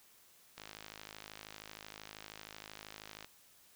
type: click train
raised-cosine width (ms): 0.2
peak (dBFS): -29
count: 142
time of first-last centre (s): 0.58-3.245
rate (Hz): 52.9
effects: white hiss -64 dBFS RMS until 3.75 s